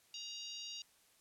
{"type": "harmonic tone", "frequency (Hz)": 942, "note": "A#5", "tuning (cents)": 18, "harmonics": [3, 4, 5, 6, 7], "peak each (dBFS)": [-49, -50, -49, -54, -54], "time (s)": [0.14, 0.82], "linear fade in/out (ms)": 2, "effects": ["white hiss -69 dBFS RMS until 1.2 s", "low-pass 12000 Hz 12 dB/octave"]}